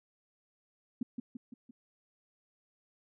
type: tone with echo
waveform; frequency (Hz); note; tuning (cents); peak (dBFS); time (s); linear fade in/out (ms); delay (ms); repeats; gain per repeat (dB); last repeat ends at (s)
sine; 242.7; B3; -30; -29; 1.01-1.03; 5; 170; 4; -5; 1.71
effects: none